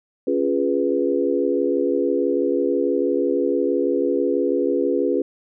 sine chord, C# dominant seventh, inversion none, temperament equal, 277.2 / 349.2 / 415.3 / 493.9 Hz, C#4 / E#4 / G#4 / B4, 0 / 0 / 0 / 0 cents, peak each -23 dBFS, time 0.27-5.22 s, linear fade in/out 5 ms, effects none

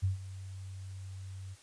sine tone with ADSR envelope, 95.1 Hz, F#2, 48 cents sharp, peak -25 dBFS, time 0.02-1.56 s, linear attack 23 ms, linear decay 130 ms, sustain -16 dB, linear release 35 ms, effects white hiss -59 dBFS RMS until 1.62 s + resampled to 22050 Hz

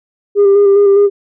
sine tone with vibrato, 401.3 Hz, G4, 41 cents sharp, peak -3 dBFS, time 0.35-1.1 s, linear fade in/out 50 ms, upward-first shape square, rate 4.9 Hz, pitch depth 23 cents each way, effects tanh soft clip ceiling -3 dBFS

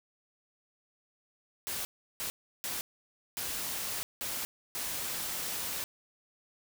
white noise bursts at uneven times, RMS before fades -36 dBFS, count 6, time 1.67-1.85 / 2.2-2.3 / 2.64-2.81 / 3.37-4.03 / 4.21-4.45 / 4.75-5.84 s, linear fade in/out 0 ms, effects none

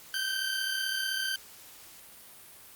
20% pulse tone pair together, 1532.2 / 1568 Hz, G6 / G6, -40 / 0 cents, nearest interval unison, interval 40 cents, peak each -29 / -27 dBFS, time 0.14-1.36 s, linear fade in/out 2 ms, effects white hiss -51 dBFS RMS until 2.75 s + Opus 48 kbps

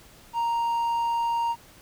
triangle tone, 932.3 Hz, A#5, in tune, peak -21 dBFS, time 0.33-1.56 s, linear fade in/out 50 ms, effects pink hiss -52 dBFS RMS until 1.81 s

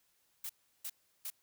blue noise bursts, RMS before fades -41 dBFS, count 3, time 0.44-1.302 s, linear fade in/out 5 ms, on 54 ms, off 350 ms, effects white hiss -74 dBFS RMS until 1.42 s

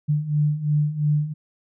sine beating tone pair, 147.3 / 150.2 Hz, D3 / D3, +6 / +39 cents, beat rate 2.9 Hz, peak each -24 / -20 dBFS, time 0.08-1.34 s, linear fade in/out 20 ms, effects none

